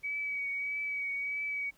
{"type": "tone with vibrato", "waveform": "sine", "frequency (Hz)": 2271, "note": "C#7", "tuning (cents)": 41, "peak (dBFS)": -32, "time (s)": [0.03, 1.71], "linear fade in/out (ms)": 20, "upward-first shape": "triangle", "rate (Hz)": 1.6, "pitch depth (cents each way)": 27, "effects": ["pink hiss -66 dBFS RMS until 1.77 s"]}